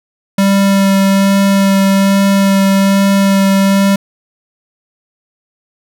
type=tone with vibrato; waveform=square; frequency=196 Hz; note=G3; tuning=in tune; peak=-8 dBFS; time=0.38-3.96 s; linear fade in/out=5 ms; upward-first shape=sine; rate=1.2 Hz; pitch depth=10 cents each way; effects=none